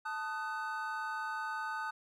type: chord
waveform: triangle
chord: D# diminished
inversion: second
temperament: equal with one note detuned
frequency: 880 / 1244.5 / 1505.8 Hz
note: A5 / D#6 / F#6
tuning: 0 / 0 / +30 cents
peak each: -38 / -39 / -38 dBFS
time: 0.05-1.91 s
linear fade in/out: 10 ms
effects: none